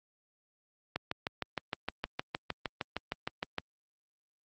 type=click train; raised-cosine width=0.3 ms; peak=-16 dBFS; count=18; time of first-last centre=0.96-3.583 s; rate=6.48 Hz; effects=high-pass 80 Hz 12 dB/octave + Opus 48 kbps